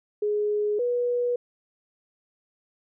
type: tone pair in turn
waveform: sine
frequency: 417.8 / 486.5 Hz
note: G#4 / B4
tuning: +10 / -26 cents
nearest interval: minor third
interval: 264 cents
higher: second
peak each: -22 / -22 dBFS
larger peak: neither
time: 0.22-0.79 / 0.79-1.36 s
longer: neither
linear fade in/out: 5 ms
effects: none